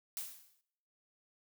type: noise with exponential decay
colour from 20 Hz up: blue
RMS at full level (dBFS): -38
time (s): 0.17-0.61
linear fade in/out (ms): 0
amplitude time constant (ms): 94
effects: noise-tail reverb RT60 0.8 s tail -22 dB re dry